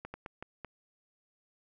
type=slowing click train; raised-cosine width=0.5 ms; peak=-26 dBFS; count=5; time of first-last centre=0.05-0.647 s; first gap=90 ms; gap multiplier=1.35; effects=none